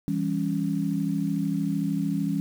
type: chord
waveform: sine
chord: C# diminished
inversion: first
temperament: just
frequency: 166.31 / 199.57 / 277.2 Hz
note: E3 / G3 / C#4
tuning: +16 / +31 / 0 cents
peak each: -28 dBFS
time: 0.08-2.4 s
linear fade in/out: 0 ms
effects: 8-bit